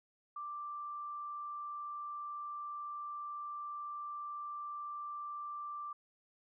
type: tone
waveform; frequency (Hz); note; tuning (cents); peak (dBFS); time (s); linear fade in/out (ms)
sine; 1177; D6; +3; -40; 0.36-5.93; 5
effects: none